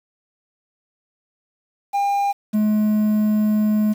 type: tone pair in turn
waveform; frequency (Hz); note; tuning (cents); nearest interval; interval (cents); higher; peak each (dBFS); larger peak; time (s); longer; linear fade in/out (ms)
triangle; 803 / 212.7; G5 / G#3; +41 / +42; octave + major seventh; 2299; first; -15 / -13; second; 1.93-2.33 / 2.53-3.94; second; 20
effects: 7-bit